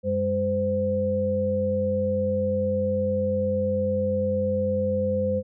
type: tone cluster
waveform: sine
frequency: 93.8 / 202.6 / 515 Hz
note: F#2 / G#3 / C5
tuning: +24 / -43 / -28 cents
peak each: -30 / -28 / -23 dBFS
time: 0.03-5.43 s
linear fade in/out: 50 ms
effects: none

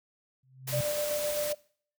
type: tone with exponential growth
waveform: sine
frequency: 130.81 Hz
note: C3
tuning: in tune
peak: -26 dBFS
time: 0.43-0.81 s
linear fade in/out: 5 ms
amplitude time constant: 81 ms
type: noise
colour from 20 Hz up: white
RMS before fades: -36 dBFS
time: 0.67-1.53 s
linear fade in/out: 10 ms
type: tone with tremolo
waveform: sine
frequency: 593 Hz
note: D5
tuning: 17 cents sharp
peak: -28 dBFS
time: 0.72-1.55 s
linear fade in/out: 20 ms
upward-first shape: square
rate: 7.7 Hz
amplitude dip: 30%
effects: noise-tail reverb RT60 0.5 s tail -21 dB re dry

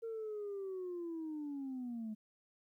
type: linear sweep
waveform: sine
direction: down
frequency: 460.2 to 211.6 Hz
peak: -38 dBFS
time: 0.02-2.15 s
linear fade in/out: 20 ms
effects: tanh soft clip ceiling -37 dBFS + 13-bit

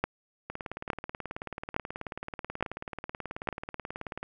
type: two click trains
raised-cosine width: 0.5 ms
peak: -11 / -21 dBFS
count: 5 / 70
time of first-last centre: 0.04-3.488 / 0.5-4.23 s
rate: 1.16 / 18.5 Hz
effects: none

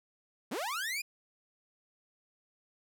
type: linear sweep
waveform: sawtooth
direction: up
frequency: 172.5 to 2496 Hz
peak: -30 dBFS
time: 0.51-1.02 s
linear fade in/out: 10 ms
effects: none

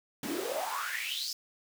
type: noise with high-pass filter sweep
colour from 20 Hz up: pink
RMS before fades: -35 dBFS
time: 0.23-1.33 s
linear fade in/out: 2 ms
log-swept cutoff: 230 to 5500 Hz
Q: 7.6
effects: none

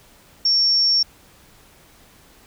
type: tone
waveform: sine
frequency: 5480 Hz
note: F8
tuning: 34 cents flat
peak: -14 dBFS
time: 0.45-1.03 s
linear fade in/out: 5 ms
effects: pink hiss -51 dBFS RMS until 2.46 s

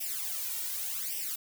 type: noise with flanger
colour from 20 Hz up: blue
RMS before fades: -35 dBFS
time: 0-1.36 s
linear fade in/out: 10 ms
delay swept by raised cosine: 0.36 to 2.16 ms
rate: 0.86 Hz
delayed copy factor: +0.9
effects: none

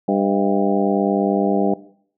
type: harmonic tone with a mistuned harmonic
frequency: 99.1 Hz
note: G2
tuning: 19 cents sharp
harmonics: 2 / 3 / 4 / 5 / 6 / 7 / 8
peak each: -20 / -22 / -23 / -24 / -25 / -25 / -26 dBFS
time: 0.08-1.74 s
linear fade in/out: 5 ms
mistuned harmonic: 6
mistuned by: +84 cents
effects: noise-tail reverb RT60 0.6 s tail -19 dB re dry

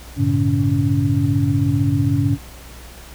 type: tone cluster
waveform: sine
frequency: 98.9 / 114.6 / 141.2 / 282.5 Hz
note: G2 / A#2 / C#3 / C#4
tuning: +16 / -29 / +32 / +33 cents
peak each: -20 dBFS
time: 0.16-2.38 s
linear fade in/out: 50 ms
effects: added 60 Hz sine -38 dBFS peak until 3.14 s + pink hiss -41 dBFS RMS until 3.14 s

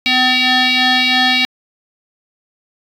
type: tone with frequency modulation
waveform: sine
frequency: 765 Hz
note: G5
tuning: 42 cents flat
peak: -9 dBFS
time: 0.06-1.45 s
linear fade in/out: 0 ms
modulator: 509 Hz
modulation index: 7.2
effects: tanh soft clip ceiling -6 dBFS

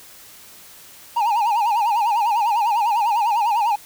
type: tone with vibrato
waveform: triangle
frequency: 880 Hz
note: A5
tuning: in tune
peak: -14 dBFS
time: 1.16-3.76 s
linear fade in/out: 10 ms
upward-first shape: sine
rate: 10 Hz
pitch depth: 150 cents each way
effects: white hiss -44 dBFS RMS until 3.85 s

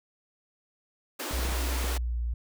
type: high-pass noise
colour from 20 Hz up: pink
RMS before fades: -35 dBFS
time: 1.19-1.98 s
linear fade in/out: 10 ms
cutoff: 240 Hz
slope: 96 dB/octave
type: clicks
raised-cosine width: 3 ms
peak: -25 dBFS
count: 6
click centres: 1.311 / 1.393 / 1.452 / 1.49 / 1.522 / 1.843 s
type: tone with pitch glide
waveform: sine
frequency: 61.74 to 58.82 Hz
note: B1 to A#1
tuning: 0 to +16 cents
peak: -27 dBFS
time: 1.33-2.34 s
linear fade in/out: 5 ms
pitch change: -84 cents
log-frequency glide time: 1.77-2.16 s
effects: none

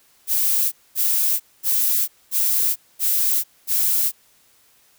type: noise bursts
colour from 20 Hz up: violet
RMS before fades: -19 dBFS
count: 6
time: 0.27-4.12 s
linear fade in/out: 50 ms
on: 450 ms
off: 230 ms
effects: white hiss -57 dBFS RMS until 4.98 s

